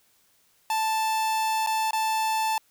45% pulse tone with dropouts, 880 Hz, A5, in tune, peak -23 dBFS, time 0.7-2.58 s, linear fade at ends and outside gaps 2 ms, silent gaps 1.664-1.671 / 1.909-1.931 s, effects white hiss -64 dBFS RMS until 2.7 s

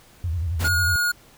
sine tone with vibrato, 83.9 Hz, E2, 31 cents sharp, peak -22 dBFS, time 0.24-0.96 s, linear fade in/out 0 ms, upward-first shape square, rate 11 Hz, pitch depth 120 cents each way
pink noise, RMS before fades -30 dBFS, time 0.59-0.69 s, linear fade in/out 20 ms
square tone, 1438 Hz, F#6, 50 cents flat, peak -20 dBFS, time 0.64-1.12 s, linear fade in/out 10 ms
effects pink hiss -52 dBFS RMS until 1.37 s

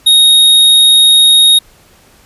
square tone, 3741 Hz, A#7, 5 cents sharp, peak -4 dBFS, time 0.06-1.59 s, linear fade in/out 10 ms, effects pink hiss -45 dBFS RMS until 2.25 s + resampled to 32000 Hz

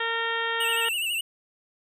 harmonic tone, 458.9 Hz, A#4, 27 cents flat, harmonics 1 / 2 / 3 / 4 / 5 / 6 / 7 / 8, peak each -33 / -33 / -32 / -29 / -41 / -38 / -34 / -40 dBFS, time 0-0.89 s, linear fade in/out 5 ms
square tone with vibrato, 2784 Hz, F7, 6 cents flat, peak -26 dBFS, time 0.6-1.21 s, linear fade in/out 5 ms, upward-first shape sine, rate 12 Hz, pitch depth 92 cents each way
effects none

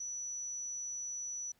sine tone, 5920 Hz, F#8, in tune, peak -38 dBFS, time 0-1.52 s, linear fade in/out 5 ms, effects pink hiss -72 dBFS RMS until 1.59 s

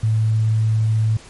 sine tone, 110 Hz, A2, in tune, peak -14 dBFS, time 0.03-1.17 s, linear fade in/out 5 ms, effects pink hiss -43 dBFS RMS until 1.29 s + MP3 48 kbps

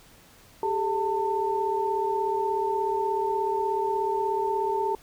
sine tone cluster, 393.5 / 430.1 / 895 Hz, G4 / A4 / A5, +7 / -39 / +29 cents, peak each -28 / -31 / -26 dBFS, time 0.63-4.95 s, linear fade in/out 2 ms, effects pink hiss -54 dBFS RMS until 5.02 s

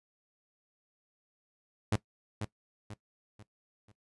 sawtooth tone with echo, 105.6 Hz, G#2, 29 cents sharp, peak -22 dBFS, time 1.92-1.96 s, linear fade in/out 5 ms, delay 490 ms, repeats 4, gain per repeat -8 dB, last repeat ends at 3.92 s, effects noise-tail reverb RT60 0.1 s tail -18 dB re dry + resampled to 24000 Hz

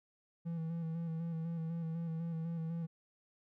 triangle tone with vibrato, 164.81 Hz, E3, in tune, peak -34 dBFS, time 0.45-2.87 s, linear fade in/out 20 ms, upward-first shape square, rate 4 Hz, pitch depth 31 cents each way, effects none

